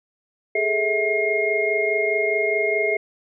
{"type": "tone cluster", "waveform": "sine", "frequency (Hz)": [411.9, 436.7, 651, 2138], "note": ["G#4", "A4", "E5", "C7"], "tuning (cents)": [-14, -13, -22, 37], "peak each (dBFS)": [-24, -26, -25, -22], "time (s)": [0.55, 2.97], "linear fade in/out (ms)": 5, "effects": []}